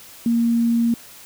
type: tone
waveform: sine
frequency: 233.1 Hz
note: A#3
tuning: in tune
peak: -15 dBFS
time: 0.26-0.94 s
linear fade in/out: 2 ms
effects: white hiss -43 dBFS RMS until 1.25 s